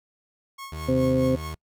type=tone with tremolo; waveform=sawtooth; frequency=1092 Hz; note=C#6; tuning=26 cents flat; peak=-31 dBFS; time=0.58-1.54 s; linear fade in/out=10 ms; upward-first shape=triangle; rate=4.8 Hz; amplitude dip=85%
type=tone with pitch glide; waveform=30% pulse; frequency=78 to 78.68 Hz; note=D#2 to D#2; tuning=+5 to +20 cents; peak=-30 dBFS; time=0.72-1.55 s; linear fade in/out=5 ms; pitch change=+15 cents; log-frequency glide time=1.14-1.42 s
type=harmonic tone; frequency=130 Hz; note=C3; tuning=11 cents flat; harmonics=1 / 2 / 3 / 4; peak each=-26 / -22 / -31 / -23 dBFS; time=0.88-1.36 s; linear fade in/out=10 ms
effects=noise-tail reverb RT60 0.1 s tail -26 dB re dry